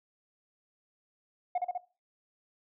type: tone with echo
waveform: sine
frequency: 721 Hz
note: F#5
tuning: 45 cents flat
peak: -24 dBFS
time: 1.55-1.58 s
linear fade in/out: 5 ms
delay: 66 ms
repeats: 3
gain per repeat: -2 dB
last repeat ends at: 1.778 s
effects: noise-tail reverb RT60 0.3 s tail -17 dB re dry + tanh soft clip ceiling -25 dBFS